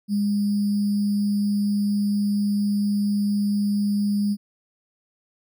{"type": "tone with sample-and-hold", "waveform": "sine", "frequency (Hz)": 204.3, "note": "G#3", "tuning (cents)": -28, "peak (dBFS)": -19, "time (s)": [0.08, 4.37], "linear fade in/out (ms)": 50, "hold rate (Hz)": 4900, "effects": []}